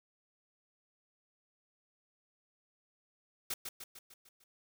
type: noise with echo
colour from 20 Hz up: white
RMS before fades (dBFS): -37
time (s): 3.5-3.54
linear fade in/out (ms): 5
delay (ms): 150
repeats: 6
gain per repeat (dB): -5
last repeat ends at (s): 4.44
effects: none